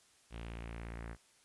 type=tone with low-pass filter sweep; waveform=sawtooth; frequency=57.2 Hz; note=A#1; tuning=32 cents flat; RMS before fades=-45 dBFS; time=0.3-1.17 s; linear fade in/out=50 ms; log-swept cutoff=3100 to 1800 Hz; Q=2.4; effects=white hiss -67 dBFS RMS until 1.44 s + resampled to 24000 Hz